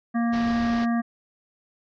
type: harmonic tone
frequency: 233.8 Hz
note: A#3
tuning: 5 cents sharp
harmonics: 1 / 3 / 5 / 7 / 8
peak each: -21 / -31 / -35 / -38 / -39 dBFS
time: 0.14-1.02 s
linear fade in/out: 20 ms
type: low-pass noise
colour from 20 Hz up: pink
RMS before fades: -36 dBFS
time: 0.32-0.86 s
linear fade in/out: 20 ms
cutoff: 5500 Hz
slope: 48 dB/octave
effects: none